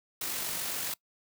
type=noise with amplitude modulation; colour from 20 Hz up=white; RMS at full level=-33 dBFS; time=0.21-0.94 s; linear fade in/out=5 ms; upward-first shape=sine; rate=47.3 Hz; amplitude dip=30%; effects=noise-tail reverb RT60 0.1 s tail -23 dB re dry + high-pass 100 Hz 12 dB/octave